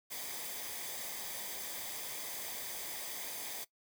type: noise with comb filter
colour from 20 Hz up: white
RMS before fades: -42 dBFS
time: 0.1-3.65 s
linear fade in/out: 20 ms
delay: 0.72 ms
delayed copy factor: -0.55
effects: noise-tail reverb RT60 0.1 s tail -19 dB re dry